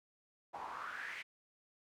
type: noise with band-pass filter sweep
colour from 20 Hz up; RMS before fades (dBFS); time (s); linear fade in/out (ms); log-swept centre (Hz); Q
pink; -45; 0.53-1.23; 20; 800 to 2300; 6.1
effects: none